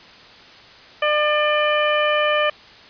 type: harmonic tone with a mistuned harmonic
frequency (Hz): 600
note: D5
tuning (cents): +37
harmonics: 1 / 2 / 3 / 4 / 5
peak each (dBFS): -19 / -22 / -24 / -25 / -26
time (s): 1.02-2.5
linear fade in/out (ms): 5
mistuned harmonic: 3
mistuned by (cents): -21
effects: white hiss -44 dBFS RMS until 2.89 s + resampled to 11025 Hz